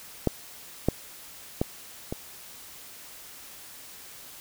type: clicks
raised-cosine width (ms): 2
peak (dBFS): -8 / -7 / -10 / -17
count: 4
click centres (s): 0.273 / 0.886 / 1.615 / 2.125
effects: white hiss -46 dBFS RMS until 4.4 s